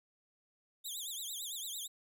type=tone with vibrato; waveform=15% pulse; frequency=3536 Hz; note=A7; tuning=8 cents sharp; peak=-33 dBFS; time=0.84-1.88 s; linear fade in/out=20 ms; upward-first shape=triangle; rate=8.9 Hz; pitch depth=230 cents each way; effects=none